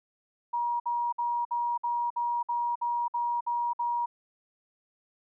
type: tone bursts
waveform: sine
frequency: 953 Hz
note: A#5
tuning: 38 cents sharp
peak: -26 dBFS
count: 11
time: 0.53-4.06 s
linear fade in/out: 10 ms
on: 270 ms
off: 56 ms
effects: none